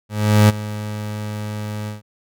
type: tone with ADSR envelope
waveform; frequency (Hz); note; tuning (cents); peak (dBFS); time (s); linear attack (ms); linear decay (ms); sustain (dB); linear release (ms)
30% pulse; 105.7; G#2; +31; -5; 0.09-2.02; 400; 21; -17; 140
effects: none